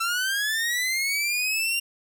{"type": "linear sweep", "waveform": "sawtooth", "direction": "up", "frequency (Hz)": [1331, 2794], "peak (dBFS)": -20, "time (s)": [0, 1.8], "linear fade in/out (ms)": 10, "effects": []}